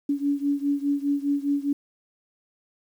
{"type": "beating tone pair", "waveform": "sine", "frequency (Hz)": [282.5, 287.4], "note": ["C#4", "D4"], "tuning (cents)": [33, -37], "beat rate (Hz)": 4.9, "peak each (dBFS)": [-24, -26], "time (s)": [0.09, 1.73], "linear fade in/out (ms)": 5, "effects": ["9-bit"]}